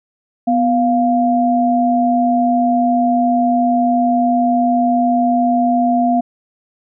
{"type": "tone pair together", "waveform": "sine", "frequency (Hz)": [247.1, 698.5], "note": ["B3", "F5"], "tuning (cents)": [1, 0], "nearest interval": "octave + tritone", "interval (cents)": 1799, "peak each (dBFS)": -14, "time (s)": [0.47, 6.21], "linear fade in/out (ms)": 10, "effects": []}